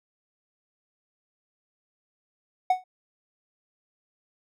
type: tone with exponential decay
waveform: triangle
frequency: 740 Hz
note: F#5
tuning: in tune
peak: -13 dBFS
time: 2.7-2.84 s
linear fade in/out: 5 ms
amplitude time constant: 29 ms
effects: none